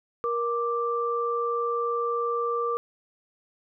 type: tone pair together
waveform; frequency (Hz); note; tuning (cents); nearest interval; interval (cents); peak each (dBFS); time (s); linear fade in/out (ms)
sine; 471.6 / 1176; A#4 / D6; +20 / +2; octave + major third; 1582; -27 / -27; 0.24-2.77; 0
effects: none